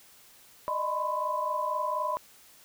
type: tone cluster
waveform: sine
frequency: 603 / 627 / 1001 / 1060 Hz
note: D5 / D#5 / B5 / C6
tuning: +46 / +13 / +23 / +22 cents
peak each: -35 / -37 / -29 / -37 dBFS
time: 0.68-2.17 s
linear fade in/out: 0 ms
effects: white hiss -56 dBFS RMS until 2.64 s